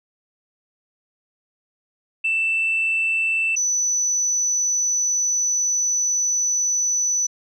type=tone pair in turn; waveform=sine; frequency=2661 / 5974 Hz; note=E7 / F#8; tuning=+16 / +16 cents; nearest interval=octave + major second; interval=1400 cents; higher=second; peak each=-17 dBFS; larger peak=neither; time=2.24-3.56 / 3.56-7.27 s; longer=second; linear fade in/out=10 ms; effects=tanh soft clip ceiling -14 dBFS